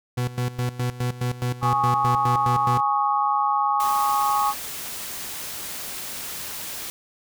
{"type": "tone with tremolo", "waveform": "40% pulse", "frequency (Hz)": 123.47, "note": "B2", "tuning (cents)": 0, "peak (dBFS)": -21, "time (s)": [0.17, 2.81], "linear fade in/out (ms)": 10, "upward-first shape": "square", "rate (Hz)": 4.8, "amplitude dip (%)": 80}
{"type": "chord", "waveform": "sine", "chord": "Ab suspended fourth", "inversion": "none", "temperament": "just", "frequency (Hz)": [830.6, 1107.5, 1245.9], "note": ["Ab5", "Db6", "Eb6"], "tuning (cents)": [0, -2, 2], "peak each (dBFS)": [-22, -22, -27], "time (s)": [1.61, 4.54], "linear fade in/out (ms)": 50}
{"type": "noise", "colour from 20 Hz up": "white", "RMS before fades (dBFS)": -33, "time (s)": [3.8, 6.9], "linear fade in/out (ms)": 0}
{"effects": []}